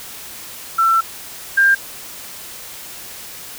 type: tone pair in turn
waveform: sine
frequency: 1341 / 1594.7 Hz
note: E6 / G6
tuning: +29 / +29 cents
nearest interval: minor third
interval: 300 cents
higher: second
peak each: -11 / -9 dBFS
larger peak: second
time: 0.78-1.01 / 1.57-1.75 s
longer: first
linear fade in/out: 10 ms
effects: white hiss -34 dBFS RMS until 3.58 s